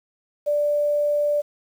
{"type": "tone with quantisation", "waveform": "sine", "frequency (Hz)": 587.3, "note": "D5", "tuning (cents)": 0, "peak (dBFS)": -18, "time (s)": [0.46, 1.42], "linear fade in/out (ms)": 20, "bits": 8, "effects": []}